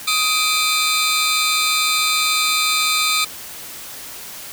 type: tone cluster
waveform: 30% pulse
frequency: 1253 / 2352 / 3605 / 4083 Hz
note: D#6 / D7 / A7 / C8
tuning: +12 / +2 / +41 / -43 cents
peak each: -19 dBFS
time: 0.07-3.25 s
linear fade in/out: 10 ms
effects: white hiss -34 dBFS RMS until 4.52 s